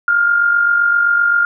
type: tone with amplitude modulation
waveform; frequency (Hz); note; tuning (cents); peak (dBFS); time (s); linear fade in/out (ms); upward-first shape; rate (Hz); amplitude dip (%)
sine; 1407; F6; +12; -8; 0.08-1.45; 2; sine; 47.7; 50
effects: none